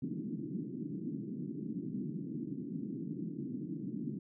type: band-pass noise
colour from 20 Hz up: white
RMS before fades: -40 dBFS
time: 0.02-4.19 s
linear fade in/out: 5 ms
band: 140 to 320 Hz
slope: 48 dB/octave
effects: none